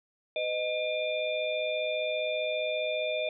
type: tone cluster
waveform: sine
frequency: 505 / 620 / 2408 / 3553 Hz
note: B4 / D#5 / D7 / A7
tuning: +39 / -6 / +43 / +16 cents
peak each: -36 / -30 / -35 / -38 dBFS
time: 0.36-3.29 s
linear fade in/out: 2 ms
effects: none